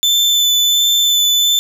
35% pulse tone with vibrato, 3520 Hz, A7, in tune, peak -9 dBFS, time 0.03-1.59 s, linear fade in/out 0 ms, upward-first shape sine, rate 1.4 Hz, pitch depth 12 cents each way, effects none

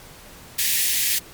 white high-pass noise, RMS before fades -21 dBFS, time 0.58-1.19 s, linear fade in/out 10 ms, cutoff 1700 Hz, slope 96 dB/octave, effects pink hiss -44 dBFS RMS until 1.33 s + MP3 96 kbps

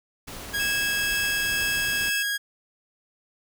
pink noise, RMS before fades -38 dBFS, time 0.27-2.1 s, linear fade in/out 10 ms
sawtooth tone, 1643 Hz, G#6, 19 cents flat, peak -21 dBFS, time 0.53-2.38 s, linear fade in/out 20 ms
sawtooth tone with tremolo, 2619 Hz, E7, 12 cents flat, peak -24 dBFS, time 0.59-2.23 s, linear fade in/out 10 ms, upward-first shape triangle, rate 2.1 Hz, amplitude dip 25%
effects none

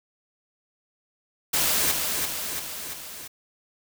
white noise with echo, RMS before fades -23 dBFS, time 1.53-1.92 s, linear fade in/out 10 ms, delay 340 ms, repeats 4, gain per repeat -4 dB, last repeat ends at 3.28 s, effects none

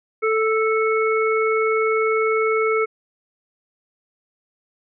harmonic tone, 440 Hz, A4, in tune, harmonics 1 / 3 / 5, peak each -18 / -23 / -25 dBFS, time 0.22-2.86 s, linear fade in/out 20 ms, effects none

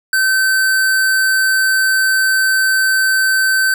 square tone, 1540 Hz, G6, 31 cents flat, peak -12 dBFS, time 0.13-3.74 s, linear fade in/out 2 ms, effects none

